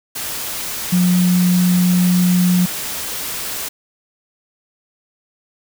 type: tone in noise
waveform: sine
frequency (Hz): 179.5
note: F3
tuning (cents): +48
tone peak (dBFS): -11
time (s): 0.92-2.66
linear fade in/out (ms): 10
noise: white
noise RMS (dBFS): -25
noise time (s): 0.15-3.69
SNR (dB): +11
effects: none